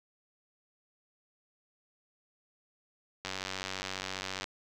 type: click train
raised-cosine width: 0.2 ms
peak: -18 dBFS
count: 114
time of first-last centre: 3.25-4.442 s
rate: 94.8 Hz
effects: none